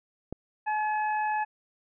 click, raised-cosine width 2 ms, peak -21 dBFS, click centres 0.326 s
harmonic tone, 853 Hz, G#5, 46 cents sharp, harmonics 1 / 2 / 3, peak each -26 / -34 / -41 dBFS, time 0.66-1.45 s, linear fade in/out 20 ms
effects none

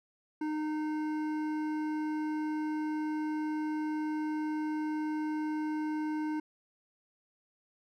triangle tone with hard clipping, 307 Hz, D#4, 23 cents flat, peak -33 dBFS, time 0.41-6.4 s, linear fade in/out 5 ms, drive 15 dB, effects none

